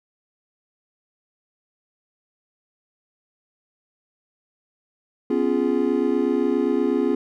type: chord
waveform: triangle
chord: C# dominant seventh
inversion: third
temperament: just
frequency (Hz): 249.5 / 277.2 / 346.5 / 415.8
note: B3 / C#4 / E#4 / G#4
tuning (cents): +18 / 0 / -14 / +2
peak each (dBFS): -22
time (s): 5.3-7.15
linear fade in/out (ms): 5
effects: none